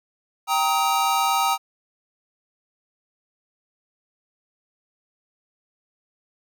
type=chord; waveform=square; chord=Eb major; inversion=first; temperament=equal with one note detuned; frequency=784 / 932.3 / 1265.5 Hz; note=G5 / Bb5 / Eb6; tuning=0 / 0 / +29 cents; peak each=-24 dBFS; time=0.47-1.58 s; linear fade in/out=50 ms; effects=none